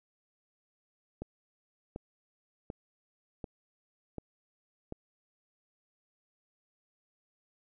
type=click train; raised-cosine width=2 ms; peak=-25 dBFS; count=6; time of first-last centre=1.22-4.924 s; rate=1.35 Hz; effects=none